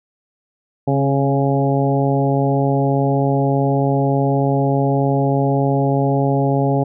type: harmonic tone with a mistuned harmonic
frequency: 138.59 Hz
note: C#3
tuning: in tune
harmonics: 1 / 2 / 3 / 4 / 5 / 6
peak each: -17 / -20 / -22 / -23 / -24 / -25 dBFS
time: 0.87-6.84 s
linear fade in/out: 10 ms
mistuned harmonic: 2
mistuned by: -21 cents
effects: none